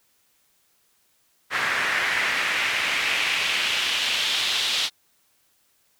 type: noise with band-pass filter sweep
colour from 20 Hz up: pink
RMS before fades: -24 dBFS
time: 1.5-4.9 s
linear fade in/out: 50 ms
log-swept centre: 1700 to 3700 Hz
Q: 2.3
effects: white hiss -65 dBFS RMS until 5.99 s